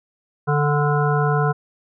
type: harmonic tone with a mistuned harmonic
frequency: 146.83 Hz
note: D3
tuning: in tune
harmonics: 1 / 3 / 5 / 7 / 9 / 10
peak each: -18 / -23 / -25 / -26 / -28 / -28 dBFS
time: 0.47-1.53 s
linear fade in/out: 20 ms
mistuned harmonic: 10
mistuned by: -33 cents
effects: none